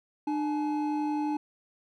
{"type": "tone pair together", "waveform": "triangle", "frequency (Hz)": [300.5, 850], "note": ["D4", "G#5"], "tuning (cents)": [40, 40], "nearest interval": "octave + tritone", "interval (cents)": 1800, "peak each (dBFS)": [-26, -31], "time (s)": [0.27, 1.37], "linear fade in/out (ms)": 5, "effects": []}